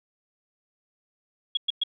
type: tone bursts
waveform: sine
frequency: 3322 Hz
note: G#7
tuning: in tune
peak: -21 dBFS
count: 3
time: 1.55-1.836 s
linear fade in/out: 5 ms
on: 22 ms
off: 110 ms
effects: none